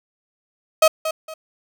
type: tone with echo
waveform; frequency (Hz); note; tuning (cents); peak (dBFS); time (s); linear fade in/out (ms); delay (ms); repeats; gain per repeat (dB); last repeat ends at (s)
35% pulse; 634; D#5; +32; -8; 0.82-0.88; 5; 230; 2; -11; 1.34
effects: none